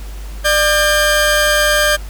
sawtooth tone pair together, 598.4 / 1599 Hz, D5 / G6, +32 / +34 cents, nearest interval octave + perfect fourth, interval 1702 cents, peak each -10 dBFS, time 0.44-1.97 s, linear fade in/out 20 ms, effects added 50 Hz sine -25 dBFS peak until 2.09 s + pink hiss -39 dBFS RMS until 2.09 s

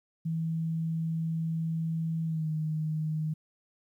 sine tone with pitch glide, 162.6 to 155.71 Hz, E3 to D#3, -23 to +2 cents, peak -28 dBFS, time 0.25-3.34 s, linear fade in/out 10 ms, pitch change -75 cents, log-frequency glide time 2.25-2.49 s, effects 11-bit

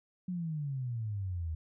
sine exponential sweep, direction down, 185.5 to 77.78 Hz, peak -33 dBFS, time 0.28-1.55 s, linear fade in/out 5 ms, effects none

